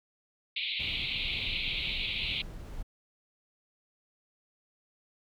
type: band-pass noise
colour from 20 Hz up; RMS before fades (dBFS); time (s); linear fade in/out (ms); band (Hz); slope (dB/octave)
pink; -34; 0.56-2.42; 5; 2200 to 4100; 96
type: noise with tremolo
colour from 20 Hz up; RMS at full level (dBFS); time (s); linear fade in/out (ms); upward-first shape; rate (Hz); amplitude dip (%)
brown; -40; 0.79-2.83; 10; triangle; 2.1; 25
effects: none